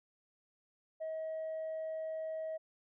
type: tone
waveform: sine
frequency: 637 Hz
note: D#5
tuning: 41 cents sharp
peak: -35 dBFS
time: 1-2.58 s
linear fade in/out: 20 ms
effects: tanh soft clip ceiling -35 dBFS